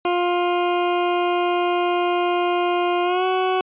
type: tone with pitch glide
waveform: 20% pulse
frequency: 352.5 to 372.2 Hz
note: F4 to F#4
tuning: +16 to +10 cents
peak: -13 dBFS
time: 0.05-3.61 s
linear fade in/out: 2 ms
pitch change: +94 cents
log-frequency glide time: 3.04-3.25 s
effects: resampled to 8000 Hz